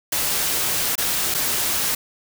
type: noise with dropouts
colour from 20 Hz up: white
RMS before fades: -22 dBFS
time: 0.12-1.95 s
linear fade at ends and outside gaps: 5 ms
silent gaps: 0.955-0.979 / 1.342-1.346 s
effects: none